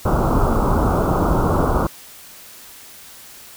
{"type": "low-pass noise", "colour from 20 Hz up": "pink", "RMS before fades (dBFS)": -17, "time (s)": [0.05, 1.87], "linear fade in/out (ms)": 5, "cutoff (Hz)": 1400, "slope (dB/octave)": 96, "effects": ["white hiss -41 dBFS RMS until 3.56 s"]}